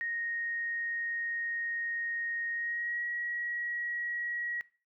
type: tone with pitch glide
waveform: sine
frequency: 1864.7 to 1909.4 Hz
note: A#6 to A#6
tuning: 0 to +41 cents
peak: -32 dBFS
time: 0.01-4.61 s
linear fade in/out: 0 ms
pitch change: +41 cents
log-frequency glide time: 2.52-3.03 s
effects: noise-tail reverb RT60 0.4 s tail -21 dB re dry